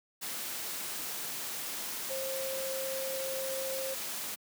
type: tone in noise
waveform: sine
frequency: 532 Hz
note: C5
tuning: 29 cents sharp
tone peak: -35 dBFS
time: 2.09-3.95 s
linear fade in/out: 20 ms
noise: white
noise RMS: -38 dBFS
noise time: 0.21-4.36 s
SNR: 0 dB
effects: high-pass 150 Hz 12 dB/octave